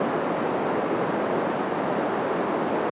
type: band-pass noise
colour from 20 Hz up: pink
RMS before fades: -25 dBFS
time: 0-2.9 s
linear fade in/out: 5 ms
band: 240 to 1000 Hz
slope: 12 dB/octave
effects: high-pass 150 Hz 12 dB/octave + resampled to 8000 Hz